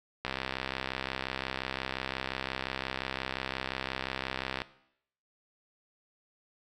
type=click train; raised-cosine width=0.3 ms; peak=-16 dBFS; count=288; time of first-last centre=0.25-4.618 s; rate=65.7 Hz; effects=noise-tail reverb RT60 0.7 s tail -17 dB re dry